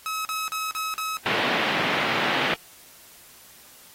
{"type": "tone bursts", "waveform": "sawtooth", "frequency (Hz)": 1284, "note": "E6", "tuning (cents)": -46, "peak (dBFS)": -23, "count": 5, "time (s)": [0.06, 1.17], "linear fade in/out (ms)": 0, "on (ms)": 190, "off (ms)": 40}
{"type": "band-pass noise", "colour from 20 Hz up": "white", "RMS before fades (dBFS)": -25, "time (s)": [1.26, 2.54], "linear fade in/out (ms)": 0, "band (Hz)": [140, 3000], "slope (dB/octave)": 24}
{"effects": ["white hiss -50 dBFS RMS until 3.94 s", "AAC 48 kbps"]}